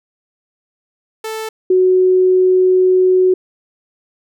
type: tone pair in turn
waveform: sawtooth / sine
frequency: 440 / 370 Hz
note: A4 / F#4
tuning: 0 / 0 cents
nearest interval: minor third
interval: 300 cents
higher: first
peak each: -18 / -8 dBFS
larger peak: second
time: 1.24-1.49 / 1.7-3.34 s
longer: second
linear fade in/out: 5 ms
effects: none